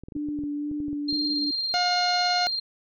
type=clicks; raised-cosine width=3 ms; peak=-27 dBFS; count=12; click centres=0.036 / 0.085 / 0.122 / 0.165 / 0.287 / 0.389 / 0.437 / 0.714 / 0.803 / 0.883 / 0.93 / 1.127 s
type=tone with vibrato; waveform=sine; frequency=293.7 Hz; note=D4; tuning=in tune; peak=-27 dBFS; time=0.15-1.51 s; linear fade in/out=5 ms; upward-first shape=sine; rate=2.1 Hz; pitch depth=16 cents each way
type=tone with tremolo; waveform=sine; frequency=4192 Hz; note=C8; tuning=2 cents sharp; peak=-24 dBFS; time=1.08-2.6 s; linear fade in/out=10 ms; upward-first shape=square; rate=18 Hz; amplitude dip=25%
type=harmonic tone; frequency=715 Hz; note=F5; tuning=41 cents sharp; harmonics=1 / 2 / 3 / 4 / 5 / 6 / 7 / 8 / 9; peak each=-24 / -30 / -34 / -36 / -38 / -40 / -41 / -42 / -43 dBFS; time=1.74-2.47 s; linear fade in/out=0 ms
effects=none